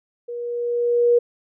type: tone with level ramp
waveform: sine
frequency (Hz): 478.3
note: A#4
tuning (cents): +44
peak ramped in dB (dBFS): -28 to -11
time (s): 0.28-1.19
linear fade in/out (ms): 10
effects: none